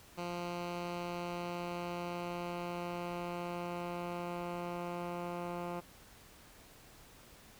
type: tone with low-pass filter sweep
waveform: 10% pulse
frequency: 174.61 Hz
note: F3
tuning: in tune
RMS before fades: -40 dBFS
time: 0.17-5.81 s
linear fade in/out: 20 ms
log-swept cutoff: 4900 to 1800 Hz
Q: 0.76
effects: pink hiss -58 dBFS RMS until 7.59 s